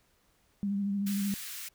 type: tone with vibrato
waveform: sine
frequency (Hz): 200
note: G3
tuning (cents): +35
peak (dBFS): -28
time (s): 0.63-1.34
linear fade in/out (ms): 0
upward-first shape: sine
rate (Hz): 13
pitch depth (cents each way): 30
type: high-pass noise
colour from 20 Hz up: white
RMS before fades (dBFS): -41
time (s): 1.06-1.69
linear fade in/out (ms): 10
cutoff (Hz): 1400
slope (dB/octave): 24
effects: pink hiss -69 dBFS RMS until 1.74 s